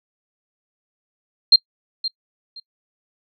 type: tone with echo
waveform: sine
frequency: 4187 Hz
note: C8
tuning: in tune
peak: -6 dBFS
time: 1.52-1.56 s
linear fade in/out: 5 ms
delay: 520 ms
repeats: 2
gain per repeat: -14 dB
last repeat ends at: 2.6 s
effects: noise-tail reverb RT60 0.1 s tail -23 dB re dry